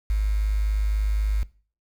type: tone with quantisation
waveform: sine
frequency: 51.91 Hz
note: G#1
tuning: in tune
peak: -19 dBFS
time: 0.1-1.43 s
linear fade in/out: 0 ms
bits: 7
effects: noise-tail reverb RT60 0.4 s tail -20 dB re dry